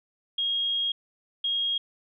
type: tone bursts at uneven times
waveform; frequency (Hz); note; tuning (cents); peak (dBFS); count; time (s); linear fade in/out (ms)
sine; 3265; G#7; -30; -24; 2; 0.38-0.92 / 1.44-1.78; 5
effects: none